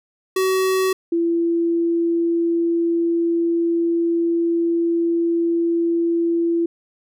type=tone pair in turn; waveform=square / sine; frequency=377.5 / 337.2 Hz; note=F#4 / E4; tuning=+35 / +39 cents; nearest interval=major second; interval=196 cents; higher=first; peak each=-17 / -16 dBFS; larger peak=second; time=0.36-0.93 / 1.12-6.66 s; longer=second; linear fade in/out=5 ms; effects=none